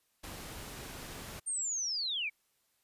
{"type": "noise", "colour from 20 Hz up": "pink", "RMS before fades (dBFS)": -45, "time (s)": [0.23, 1.4], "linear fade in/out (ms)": 10}
{"type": "linear sweep", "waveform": "sine", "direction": "down", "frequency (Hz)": [8870, 2188], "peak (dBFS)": -32, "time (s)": [1.46, 2.3], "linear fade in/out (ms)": 20}
{"effects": ["white hiss -75 dBFS RMS until 2.83 s", "resampled to 32000 Hz"]}